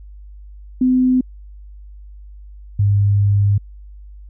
sine tone pair in turn, 255 / 101.2 Hz, C4 / G#2, -44 / -44 cents, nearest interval octave + major third, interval 1600 cents, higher first, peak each -11 dBFS, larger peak neither, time 0.81-1.21 / 2.79-3.58 s, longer second, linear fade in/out 5 ms, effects added 50 Hz sine -35 dBFS peak until 4.29 s

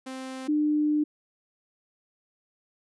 sawtooth / sine tone pair in turn, 261.6 / 300.1 Hz, C4 / D4, 0 / +38 cents, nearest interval major second, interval 238 cents, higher second, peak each -31 / -21 dBFS, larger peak second, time 0.06-0.48 / 0.48-1.04 s, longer second, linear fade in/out 10 ms, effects resampled to 24000 Hz

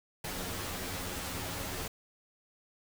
pink noise with comb filter, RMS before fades -38 dBFS, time 0.24-1.88 s, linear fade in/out 5 ms, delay 11 ms, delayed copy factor +0.7, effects none

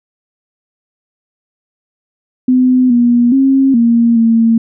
sine tone with pitch steps, 254 / 240 / 269.1 / 233.3 / 227.9 Hz, B3 / B3 / C4 / A#3 / A#3, +49 / -49 / +49 / +2 / -39 cents, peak -6 dBFS, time 2.48-4.58 s, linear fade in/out 5 ms, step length 420 ms, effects none

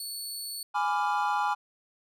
20% pulse tone, 4435 Hz, C#8, in tune, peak -29 dBFS, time 0-0.63 s, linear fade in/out 2 ms
triangle chord, G# diminished seventh, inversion none, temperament equal with one note detuned, 830.6 / 996.4 / 1174.7 / 1396.9 Hz, G#5 / B5 / D6 / F6, 0 / +15 / 0 / 0 cents, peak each -26 / -29 / -31 / -32 dBFS, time 0.74-1.55 s, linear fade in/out 20 ms
effects none

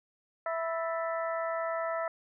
harmonic tone with a mistuned harmonic, 329.6 Hz, E4, in tune, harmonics 2 / 3 / 4 / 5 / 6, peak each -32 / -40 / -36 / -43 / -44 dBFS, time 0.46-2.08 s, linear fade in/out 2 ms, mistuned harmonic 5, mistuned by +120 cents, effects none

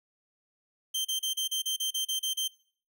sawtooth tone bursts, 3136 Hz, G7, in tune, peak -25 dBFS, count 11, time 0.94-2.48 s, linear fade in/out 10 ms, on 110 ms, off 33 ms, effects noise-tail reverb RT60 0.5 s tail -22 dB re dry

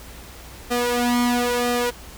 sawtooth tone with flanger, 242.8 Hz, B3, 29 cents flat, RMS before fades -21 dBFS, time 0.7-1.91 s, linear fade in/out 20 ms, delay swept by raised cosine 1.6 to 3.2 ms, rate 1 Hz, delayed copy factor +0.8, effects added 60 Hz sine -43 dBFS peak until 2.17 s + pink hiss -42 dBFS RMS until 2.17 s

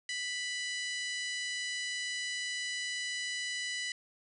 harmonic tone with a mistuned harmonic, 987.8 Hz, B5, in tune, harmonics 2 / 3 / 4 / 5 / 6 / 7 / 8 / 9, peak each -37 / -41 / -43 / -45 / -47 / -48 / -49 / -50 dBFS, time 0.09-3.92 s, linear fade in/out 2 ms, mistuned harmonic 4, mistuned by +27 cents, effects none

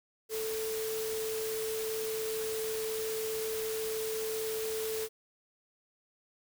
sine tone in noise, 440 Hz, A4, in tune, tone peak -33 dBFS, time 0.29-5.09 s, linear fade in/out 50 ms, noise white, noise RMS -40 dBFS, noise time 0.29-5.09 s, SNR +4 dB, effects none

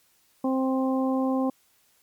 harmonic tone, 262.7 Hz, C4, 7 cents sharp, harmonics 1 / 2 / 3 / 4, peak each -23 / -29 / -33 / -35 dBFS, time 0.44-1.5 s, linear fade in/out 5 ms, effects white hiss -64 dBFS RMS until 2.02 s + MP3 96 kbps

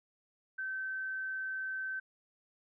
sine tone, 1541 Hz, G6, 30 cents flat, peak -35 dBFS, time 0.58-2 s, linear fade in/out 10 ms, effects none

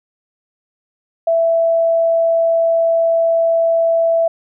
sine tone, 663 Hz, E5, 10 cents sharp, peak -11 dBFS, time 1.27-4.28 s, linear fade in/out 5 ms, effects none

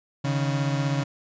35% pulse beating tone pair, 139.2 / 155.2 Hz, C#3 / D#3, +8 / -4 cents, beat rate 16 Hz, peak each -22 / -28 dBFS, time 0.24-1.04 s, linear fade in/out 10 ms, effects resampled to 16000 Hz

